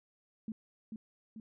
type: tone with echo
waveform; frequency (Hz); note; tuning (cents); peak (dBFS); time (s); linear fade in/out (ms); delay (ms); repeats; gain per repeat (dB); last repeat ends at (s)
sine; 220; A3; 0; -36; 0.48-0.52; 2; 440; 2; -4; 1.4
effects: none